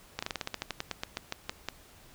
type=slowing click train; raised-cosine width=0.2 ms; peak=-15 dBFS; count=17; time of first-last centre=0.19-1.686 s; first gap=35 ms; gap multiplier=1.12; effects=pink hiss -56 dBFS RMS until 2.14 s